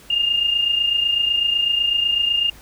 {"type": "tone pair together", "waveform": "sine", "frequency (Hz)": [2794, 2822], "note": ["F7", "F7"], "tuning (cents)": [0, 17], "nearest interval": "unison", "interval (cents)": 17, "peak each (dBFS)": [-24, -17], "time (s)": [0.1, 2.5], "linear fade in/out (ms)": 5, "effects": ["added 50 Hz sine -48 dBFS peak until 2.61 s", "pink hiss -46 dBFS RMS until 2.61 s"]}